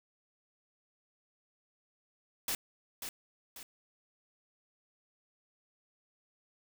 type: noise with echo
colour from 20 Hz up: white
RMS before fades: -34 dBFS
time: 2.48-2.55 s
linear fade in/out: 2 ms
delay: 540 ms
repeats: 2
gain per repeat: -7 dB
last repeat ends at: 3.63 s
effects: none